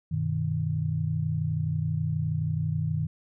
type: chord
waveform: sine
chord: G augmented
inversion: none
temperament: equal with one note detuned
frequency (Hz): 96.71 / 123.47 / 155.56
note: G2 / B2 / D#3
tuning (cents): -23 / 0 / 0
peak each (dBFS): -31 / -32 / -27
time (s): 0.11-3.07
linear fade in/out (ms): 10
effects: none